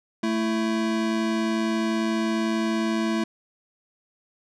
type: tone pair together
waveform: square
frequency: 221.3 / 332.5 Hz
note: A3 / E4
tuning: +10 / +15 cents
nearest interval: perfect fifth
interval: 705 cents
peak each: -25 / -27 dBFS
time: 0.23-3.24 s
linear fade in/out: 5 ms
effects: low-pass 6000 Hz 12 dB/octave